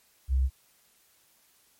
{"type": "tone", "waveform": "sine", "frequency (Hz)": 65.41, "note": "C2", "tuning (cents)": 0, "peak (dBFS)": -21, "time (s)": [0.28, 0.5], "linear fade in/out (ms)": 50, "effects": ["white hiss -64 dBFS RMS until 1.79 s", "MP3 64 kbps"]}